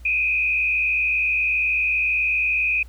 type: tone with frequency modulation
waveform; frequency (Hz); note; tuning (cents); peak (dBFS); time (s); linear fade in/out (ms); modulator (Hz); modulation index
sine; 2489; D#7; 0; -18; 0.05-2.83; 5; 72.5; 1.2
effects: added 60 Hz sine -39 dBFS peak until 2.88 s + pink hiss -56 dBFS RMS until 2.88 s